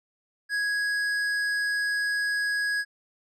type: tone with hard clipping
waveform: sine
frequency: 1661.2 Hz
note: G#6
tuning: in tune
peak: -26 dBFS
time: 0.49-2.85 s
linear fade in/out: 50 ms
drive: 9 dB
effects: none